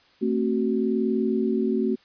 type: tone cluster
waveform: sine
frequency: 224.8 / 265.7 / 373.7 Hz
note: A3 / C4 / F#4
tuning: +37 / +27 / +17 cents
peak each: -24 / -27 / -25 dBFS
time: 0.21-1.96 s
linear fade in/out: 20 ms
effects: white hiss -58 dBFS RMS until 2.04 s + resampled to 11025 Hz